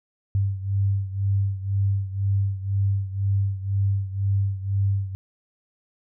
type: beating tone pair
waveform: sine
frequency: 98 / 100 Hz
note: G2 / G2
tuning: 0 / +35 cents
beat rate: 2 Hz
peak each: -22 / -26 dBFS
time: 0.35-5.15 s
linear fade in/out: 0 ms
effects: none